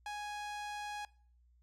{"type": "tone with low-pass filter", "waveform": "sawtooth", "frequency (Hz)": 830.6, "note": "G#5", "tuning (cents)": 0, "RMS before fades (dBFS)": -42, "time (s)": [0.06, 1.05], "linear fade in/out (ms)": 2, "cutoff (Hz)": 8200, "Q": 0.53, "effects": ["noise-tail reverb RT60 0.5 s tail -22 dB re dry", "added 60 Hz sine -64 dBFS peak until 1.62 s"]}